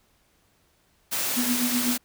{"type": "high-pass noise", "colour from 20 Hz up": "white", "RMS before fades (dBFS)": -27, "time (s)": [1.11, 1.98], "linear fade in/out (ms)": 20, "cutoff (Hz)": 120, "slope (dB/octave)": 12}
{"type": "tone with tremolo", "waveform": "sine", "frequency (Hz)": 245.3, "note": "B3", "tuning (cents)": -12, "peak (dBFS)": -21, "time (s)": [1.36, 1.98], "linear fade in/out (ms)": 20, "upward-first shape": "triangle", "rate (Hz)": 8, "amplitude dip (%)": 80}
{"effects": ["pink hiss -65 dBFS RMS until 2.04 s"]}